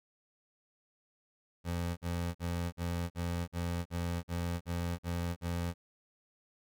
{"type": "tone bursts", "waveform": "25% pulse", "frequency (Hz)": 86.3, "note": "F2", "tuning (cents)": -20, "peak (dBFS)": -29, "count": 11, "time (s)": [1.64, 5.74], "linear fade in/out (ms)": 50, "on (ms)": 330, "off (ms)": 47, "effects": []}